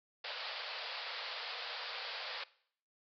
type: band-pass noise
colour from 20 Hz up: white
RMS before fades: -43 dBFS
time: 0.24-2.44 s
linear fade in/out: 5 ms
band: 460 to 4900 Hz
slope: 96 dB/octave
effects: noise-tail reverb RT60 0.6 s tail -20 dB re dry